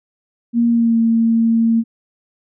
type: tone with pitch glide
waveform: sine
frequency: 234.9 to 228.1 Hz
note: A#3 to A#3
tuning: +13 to -37 cents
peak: -11 dBFS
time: 0.53-1.84 s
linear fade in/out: 50 ms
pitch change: -50 cents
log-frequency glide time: 0.68-0.98 s
effects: none